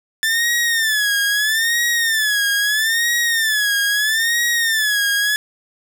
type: tone with vibrato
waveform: sawtooth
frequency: 1760 Hz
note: A6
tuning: in tune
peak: -12 dBFS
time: 0.23-5.36 s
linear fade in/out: 0 ms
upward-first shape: sine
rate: 0.77 Hz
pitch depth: 130 cents each way
effects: none